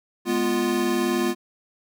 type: chord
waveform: square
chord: F diminished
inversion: first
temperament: equal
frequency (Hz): 207.7 / 246.9 / 349.2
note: Ab3 / Cb4 / F4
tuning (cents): 0 / 0 / 0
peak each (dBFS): -29 / -26 / -24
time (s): 0.25-1.35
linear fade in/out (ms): 50
effects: none